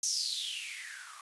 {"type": "noise with band-pass filter sweep", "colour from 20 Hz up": "violet", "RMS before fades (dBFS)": -37, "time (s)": [0.03, 1.21], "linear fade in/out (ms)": 2, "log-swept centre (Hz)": [6200, 1100], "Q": 9.4, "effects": ["resampled to 24000 Hz"]}